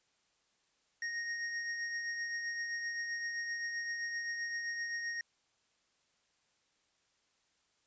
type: tone with tremolo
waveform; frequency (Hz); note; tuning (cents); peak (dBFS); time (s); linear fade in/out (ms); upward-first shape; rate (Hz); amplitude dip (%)
square; 1864.7; A#6; 0; -35; 1.02-5.21; 2; triangle; 7.7; 40
effects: white hiss -75 dBFS RMS until 7.86 s + resampled to 16000 Hz